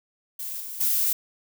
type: noise with level steps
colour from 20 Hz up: violet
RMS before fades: -33 / -36 / -23 dBFS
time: 0.39-1.13 s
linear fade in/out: 5 ms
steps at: 0.6 / 0.8 s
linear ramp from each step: 10 ms
effects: none